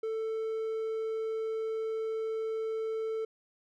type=tone; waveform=triangle; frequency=443.2 Hz; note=A4; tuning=13 cents sharp; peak=-29 dBFS; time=0.03-3.25 s; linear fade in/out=5 ms; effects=none